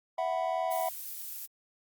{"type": "chord", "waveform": "triangle", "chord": "E suspended second", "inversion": "none", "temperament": "just", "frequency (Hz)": [659.3, 741.7, 988.9], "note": ["E5", "F#5", "B5"], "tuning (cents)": [0, 4, 2], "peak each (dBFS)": [-30, -30, -35], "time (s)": [0.18, 0.89], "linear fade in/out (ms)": 5}
{"type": "noise", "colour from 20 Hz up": "violet", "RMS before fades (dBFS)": -40, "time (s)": [0.7, 1.47], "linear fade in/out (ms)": 20}
{"effects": ["Opus 48 kbps"]}